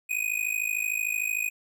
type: tone with amplitude modulation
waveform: square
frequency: 2489 Hz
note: D#7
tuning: in tune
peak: -23 dBFS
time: 0.09-1.5 s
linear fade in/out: 20 ms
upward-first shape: sine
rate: 53.3 Hz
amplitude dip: 90%
effects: none